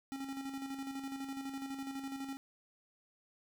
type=tone with tremolo; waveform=square; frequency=271.6 Hz; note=C#4; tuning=35 cents flat; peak=-39 dBFS; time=0.12-2.37 s; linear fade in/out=0 ms; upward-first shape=square; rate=12 Hz; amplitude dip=45%; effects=none